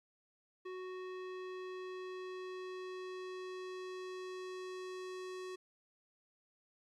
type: tone with low-pass filter sweep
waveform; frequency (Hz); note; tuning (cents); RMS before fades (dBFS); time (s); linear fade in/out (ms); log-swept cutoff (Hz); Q
square; 370; F#4; 0; -45; 0.65-5.56; 10; 2700 to 7200; 0.85
effects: 13-bit